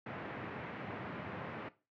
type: band-pass noise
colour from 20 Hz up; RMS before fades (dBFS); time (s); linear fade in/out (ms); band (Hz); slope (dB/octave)
pink; -44; 0.06-1.69; 5; 110 to 2300; 24
effects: noise-tail reverb RT60 0.3 s tail -17 dB re dry